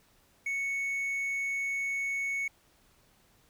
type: tone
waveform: triangle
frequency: 2215 Hz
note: C#7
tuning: 2 cents flat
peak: -28 dBFS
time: 0.46-2.48 s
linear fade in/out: 5 ms
effects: pink hiss -65 dBFS RMS until 3.49 s